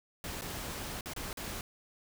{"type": "noise with dropouts", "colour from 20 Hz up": "pink", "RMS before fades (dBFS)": -40, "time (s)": [0.24, 1.61], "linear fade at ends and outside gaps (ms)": 1, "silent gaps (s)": [[0.411, 0.419], [1.009, 1.058], [1.135, 1.163], [1.33, 1.372]], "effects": []}